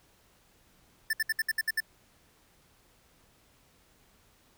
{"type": "tone bursts", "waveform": "square", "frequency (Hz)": 1770, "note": "A6", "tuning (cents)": 10, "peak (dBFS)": -26, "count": 8, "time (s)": [1.1, 1.804], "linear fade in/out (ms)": 5, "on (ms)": 32, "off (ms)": 64, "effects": ["pink hiss -64 dBFS RMS until 4.57 s"]}